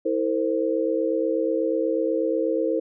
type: tone cluster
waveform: sine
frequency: 324.8 / 454.8 / 523 Hz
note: E4 / A#4 / C5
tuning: -26 / -43 / -1 cents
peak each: -25 dBFS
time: 0.05-2.8 s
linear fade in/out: 10 ms
effects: none